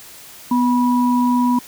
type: tone pair together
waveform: sine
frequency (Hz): 246.9 / 975.1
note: B3 / B5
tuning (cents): 0 / -22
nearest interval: 2 octaves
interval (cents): 2378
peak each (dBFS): -14 / -19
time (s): 0.51-1.59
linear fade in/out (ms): 5
effects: white hiss -40 dBFS RMS until 1.67 s